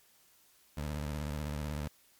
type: tone with vibrato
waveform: 20% pulse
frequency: 74.4 Hz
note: D2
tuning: 23 cents sharp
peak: -30 dBFS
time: 0.77-1.88 s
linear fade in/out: 5 ms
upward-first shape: sine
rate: 16 Hz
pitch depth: 100 cents each way
effects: white hiss -65 dBFS RMS until 2.19 s + MP3 96 kbps